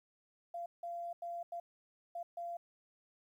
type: tone bursts at uneven times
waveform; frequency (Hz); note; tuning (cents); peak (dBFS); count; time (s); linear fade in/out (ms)
sine; 689; F5; -24; -39; 6; 0.54-0.66 / 0.83-1.13 / 1.22-1.43 / 1.52-1.6 / 2.15-2.23 / 2.37-2.57; 5
effects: 12-bit